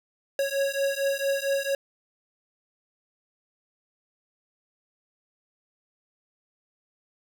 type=beating tone pair; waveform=square; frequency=550 / 554.4 Hz; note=C#5 / C#5; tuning=-14 / 0 cents; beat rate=4.4 Hz; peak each=-28 dBFS; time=0.39-1.75 s; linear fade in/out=2 ms; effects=none